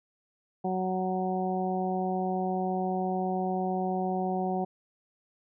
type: harmonic tone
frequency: 185.8 Hz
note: F#3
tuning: 7 cents sharp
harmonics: 1 / 2 / 3 / 4 / 5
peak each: -31 / -33 / -38 / -31 / -43 dBFS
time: 0.64-4.65 s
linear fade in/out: 10 ms
effects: none